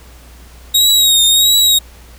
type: tone with vibrato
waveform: sawtooth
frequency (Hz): 3777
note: A#7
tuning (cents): +22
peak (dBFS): -5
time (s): 0.74-1.79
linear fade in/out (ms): 10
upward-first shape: triangle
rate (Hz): 1.5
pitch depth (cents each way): 63
effects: added 60 Hz sine -37 dBFS peak until 2.18 s + pink hiss -43 dBFS RMS until 2.18 s